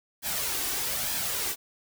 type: noise with flanger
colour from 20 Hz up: white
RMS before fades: -30 dBFS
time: 0.22-1.56 s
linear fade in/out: 50 ms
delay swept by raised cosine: 1.2 to 2.7 ms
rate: 1.1 Hz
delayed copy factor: +0.5
effects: none